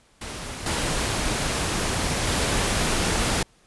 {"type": "noise with level steps", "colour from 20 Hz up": "pink", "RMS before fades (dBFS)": [-34, -25, -23], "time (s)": [0.21, 3.43], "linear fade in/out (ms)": 5, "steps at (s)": [0.66, 2.27], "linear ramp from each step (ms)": 2, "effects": ["pink hiss -59 dBFS RMS until 3.66 s", "resampled to 24000 Hz"]}